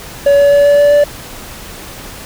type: tone with pitch steps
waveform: triangle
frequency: 566 / 569.3 / 572.6 / 575.9 / 579.2 / 582.6 Hz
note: C#5 / C#5 / D5 / D5 / D5 / D5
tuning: +36 / +46 / -44 / -34 / -24 / -14 cents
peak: -3 dBFS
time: 0.26-1.04 s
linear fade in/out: 5 ms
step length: 130 ms
effects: pink hiss -30 dBFS RMS until 2.25 s